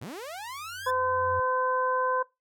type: linear sweep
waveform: sawtooth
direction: up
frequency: 88.3 to 1760 Hz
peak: -33 dBFS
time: 0.01-0.91 s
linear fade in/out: 10 ms
type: tone with exponential growth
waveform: sine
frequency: 91 Hz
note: F#2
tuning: 28 cents flat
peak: -34 dBFS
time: 0.15-1.4 s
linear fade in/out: 5 ms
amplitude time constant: 270 ms
type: harmonic tone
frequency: 511 Hz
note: C5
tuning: 41 cents flat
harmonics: 1 / 2 / 3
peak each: -29 / -26 / -33 dBFS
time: 0.86-2.23 s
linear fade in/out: 10 ms
effects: noise-tail reverb RT60 0.2 s tail -20 dB re dry